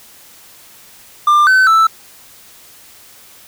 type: tone with pitch steps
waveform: triangle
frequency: 1193 / 1523 / 1321 Hz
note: D6 / F#6 / E6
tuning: +27 / +50 / +3 cents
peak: -5 dBFS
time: 1.27-1.87 s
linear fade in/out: 5 ms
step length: 200 ms
effects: white hiss -42 dBFS RMS until 3.47 s